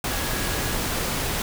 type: tone in noise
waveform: sine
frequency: 1661.2 Hz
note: G#6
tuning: in tune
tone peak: -37 dBFS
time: 0.11-0.75 s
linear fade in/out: 2 ms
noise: pink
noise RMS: -26 dBFS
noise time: 0.04-1.42 s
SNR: -14 dB
effects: none